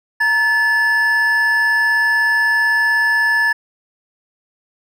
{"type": "tone pair together", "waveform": "triangle", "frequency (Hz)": [930.8, 1732], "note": ["A#5", "A6"], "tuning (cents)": [-3, -28], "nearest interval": "major seventh", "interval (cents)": 1075, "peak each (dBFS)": [-21, -11], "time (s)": [0.2, 3.53], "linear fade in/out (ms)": 10, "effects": []}